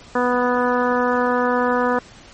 harmonic tone, 246.9 Hz, B3, in tune, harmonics 1 / 2 / 3 / 4 / 5 / 6 / 7, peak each -22 / -20 / -26 / -23 / -25 / -27 / -29 dBFS, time 0.15-1.99 s, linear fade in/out 5 ms, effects pink hiss -44 dBFS RMS until 2.33 s + MP3 32 kbps

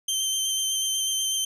20% pulse tone with vibrato, 3120 Hz, G7, 9 cents flat, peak -18 dBFS, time 0.08-1.45 s, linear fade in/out 5 ms, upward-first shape square, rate 8.1 Hz, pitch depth 13 cents each way, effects none

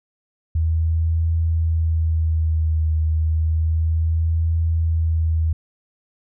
sine tone with vibrato, 80.4 Hz, E2, 43 cents flat, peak -16 dBFS, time 0.55-5.53 s, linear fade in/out 5 ms, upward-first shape triangle, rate 0.31 Hz, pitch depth 37 cents each way, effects none

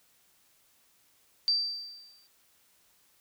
sine tone with exponential decay, 4669 Hz, D8, 11 cents flat, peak -21 dBFS, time 1.48-2.27 s, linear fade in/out 0 ms, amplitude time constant 170 ms, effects white hiss -66 dBFS RMS until 3.2 s

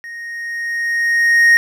triangle tone with level ramp, 1864.7 Hz, A#6, in tune, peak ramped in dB -27 to -4 dBFS, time 0.04-1.57 s, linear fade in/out 0 ms, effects none

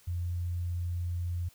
sine tone, 87.31 Hz, F2, in tune, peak -30 dBFS, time 0.07-1.49 s, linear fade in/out 10 ms, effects white hiss -61 dBFS RMS until 1.54 s

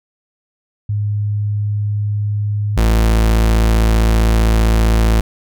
sine / 40% pulse tone pair in turn, 103.83 / 55.38 Hz, G#2 / A1, 0 / +12 cents, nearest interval major seventh, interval 1088 cents, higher first, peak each -15 / -9 dBFS, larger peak second, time 0.89-2.77 / 2.77-5.21 s, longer second, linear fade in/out 5 ms, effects none

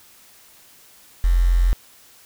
sine tone with quantisation, 43.65 Hz, F1, in tune, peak -13 dBFS, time 1.24-1.73 s, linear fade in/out 0 ms, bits 6, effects white hiss -50 dBFS RMS until 2.25 s

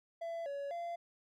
triangle tone with pitch steps, 670 / 563 / 686 Hz, E5 / C#5 / F5, +28 / +27 / -31 cents, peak -36 dBFS, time 0.21-0.96 s, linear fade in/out 10 ms, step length 250 ms, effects none

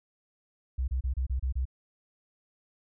sine tone bursts, 64.3 Hz, C2, 30 cents flat, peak -26 dBFS, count 7, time 0.78-1.654 s, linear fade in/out 10 ms, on 100 ms, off 29 ms, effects none

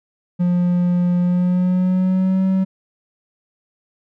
triangle tone with pitch glide, 177 to 189.7 Hz, F3 to F#3, +23 to +43 cents, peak -12 dBFS, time 0.39-2.65 s, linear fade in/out 20 ms, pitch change +120 cents, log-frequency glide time 1.2-2.44 s, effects none

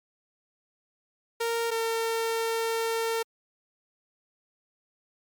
sawtooth tone pair in turn, 462.7 / 454.5 Hz, A#4 / A#4, -13 / -44 cents, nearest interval unison, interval 31 cents, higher first, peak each -22 dBFS, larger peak neither, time 1.4-1.71 / 1.71-3.23 s, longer second, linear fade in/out 10 ms, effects MP3 96 kbps

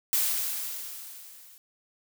blue noise with level ramp, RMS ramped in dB -24 to -53 dBFS, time 0.13-1.58 s, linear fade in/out 0 ms, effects none

